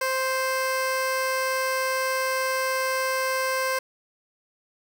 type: tone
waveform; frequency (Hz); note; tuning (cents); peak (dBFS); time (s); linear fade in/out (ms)
15% pulse; 523.3; C5; 0; -17; 0.01-3.79; 5
effects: none